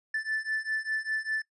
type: beating tone pair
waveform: triangle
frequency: 1754 / 1759 Hz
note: A6 / A6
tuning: -6 / -1 cents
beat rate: 5 Hz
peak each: -31 / -30 dBFS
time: 0.14-1.42 s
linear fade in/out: 5 ms
effects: noise-tail reverb RT60 0.1 s tail -20 dB re dry + resampled to 24000 Hz